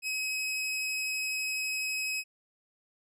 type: tone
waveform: sawtooth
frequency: 2548 Hz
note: D#7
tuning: 41 cents sharp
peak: -27 dBFS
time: 0.02-2.24 s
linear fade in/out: 50 ms
effects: low-pass 12000 Hz 12 dB/octave